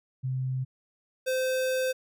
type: tone pair in turn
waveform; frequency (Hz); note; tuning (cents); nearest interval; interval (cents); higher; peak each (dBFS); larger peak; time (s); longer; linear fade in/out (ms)
sine / square; 130 / 516.9; C3 / C5; -11 / -21; 2 octaves; 2390; second; -27 / -26; second; 0.23-0.65 / 1.26-1.93; second; 20
effects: none